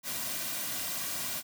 white noise with comb filter, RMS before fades -35 dBFS, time 0.03-1.43 s, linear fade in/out 50 ms, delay 2.3 ms, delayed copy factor -0.6, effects none

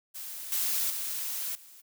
blue noise with level steps, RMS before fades -40 / -29 / -34 / -52 dBFS, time 0.14-1.82 s, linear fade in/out 20 ms, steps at 0.52 / 0.9 / 1.55 s, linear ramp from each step 2 ms, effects none

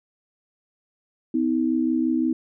sine tone pair together, 253.1 / 318.9 Hz, B3 / D#4, +43 / +43 cents, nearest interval major third, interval 400 cents, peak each -22 dBFS, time 1.34-2.33 s, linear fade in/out 5 ms, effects none

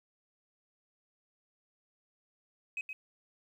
sine tone with echo, 2535 Hz, D#7, 32 cents sharp, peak -32 dBFS, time 2.77-2.81 s, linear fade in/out 2 ms, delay 120 ms, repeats 1, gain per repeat -6 dB, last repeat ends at 2.93 s, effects tanh soft clip ceiling -31 dBFS + 11-bit

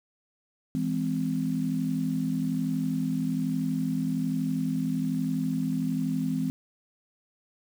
sine chord, E augmented, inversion none, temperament just, 164.81 / 206 / 257.5 Hz, E3 / G#3 / B#3, 0 / -14 / -28 cents, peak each -30 / -32 / -28 dBFS, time 0.75-6.5 s, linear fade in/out 0 ms, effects 8-bit

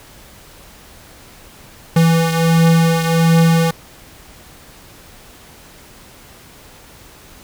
square beating tone pair, 164.81 / 166.21 Hz, E3 / E3, 0 / +15 cents, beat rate 1.4 Hz, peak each -12 / -18 dBFS, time 1.96-3.71 s, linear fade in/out 5 ms, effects pink hiss -42 dBFS RMS until 7.43 s

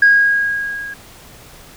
sine tone with level ramp, 1639 Hz, G#6, 23 cents flat, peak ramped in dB -4 to -26 dBFS, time 0.02-0.94 s, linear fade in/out 5 ms, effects tanh soft clip ceiling -2 dBFS + pink hiss -41 dBFS RMS until 1.76 s

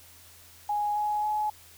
sine tone with pitch steps, 830.6 / 838.8 / 847.1 Hz, G#5 / G#5 / G#5, 0 / +17 / +34 cents, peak -25 dBFS, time 0.69-1.5 s, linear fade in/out 5 ms, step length 270 ms, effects added 85 Hz sine -59 dBFS peak until 1.77 s + white hiss -53 dBFS RMS until 1.77 s

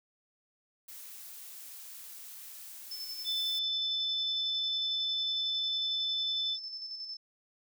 blue noise, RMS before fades -47 dBFS, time 0.88-3.59 s, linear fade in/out 5 ms
sine tone with tremolo, 5274 Hz, E8, in tune, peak -37 dBFS, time 2.91-7.17 s, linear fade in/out 5 ms, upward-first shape square, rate 11 Hz, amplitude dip 40%
sine tone, 3520 Hz, A7, in tune, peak -30 dBFS, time 3.24-6.58 s, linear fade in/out 50 ms
effects none

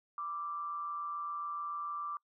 sine tone with amplitude modulation, 1174 Hz, D6, 1 cent flat, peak -34 dBFS, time 0.18-2.17 s, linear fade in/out 2 ms, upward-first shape sine, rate 167 Hz, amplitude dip 45%, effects noise-tail reverb RT60 0.1 s tail -25 dB re dry

